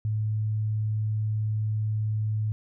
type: tone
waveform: sine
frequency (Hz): 107.7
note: A2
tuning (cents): -37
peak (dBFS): -24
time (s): 0.05-2.52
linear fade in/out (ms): 0
effects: none